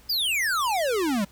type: exponential sweep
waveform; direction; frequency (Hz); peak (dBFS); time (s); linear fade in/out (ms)
square; down; 5070 to 187.5; -23; 0.09-1.25; 10
effects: added 60 Hz sine -54 dBFS peak until 1.31 s + pink hiss -55 dBFS RMS until 1.31 s